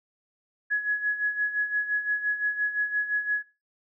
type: tone with tremolo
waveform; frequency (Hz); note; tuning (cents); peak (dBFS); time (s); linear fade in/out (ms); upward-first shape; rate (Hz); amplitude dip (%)
sine; 1683; G#6; +23; -21; 0.7-3.43; 20; sine; 5.8; 70
effects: noise-tail reverb RT60 0.3 s tail -20 dB re dry